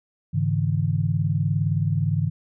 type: tone cluster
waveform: sine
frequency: 102.7 / 140.8 / 160.2 Hz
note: G#2 / C#3 / E3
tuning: -19 / +27 / -49 cents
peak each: -24 dBFS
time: 0.33-2.3 s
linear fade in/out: 20 ms
effects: none